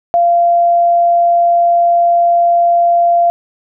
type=tone; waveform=sine; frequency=690 Hz; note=F5; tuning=21 cents flat; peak=-7 dBFS; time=0.14-3.3 s; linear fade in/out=0 ms; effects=none